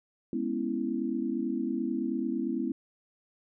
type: chord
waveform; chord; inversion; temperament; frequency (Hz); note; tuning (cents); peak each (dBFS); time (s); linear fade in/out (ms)
sine; C# minor seventh; second; equal with one note detuned; 207.7 / 246.9 / 275.9 / 329.6; G#3 / B3 / C#4 / E4; 0 / 0 / -8 / 0; -36 / -32 / -35 / -33; 0.33-2.72; 2
effects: none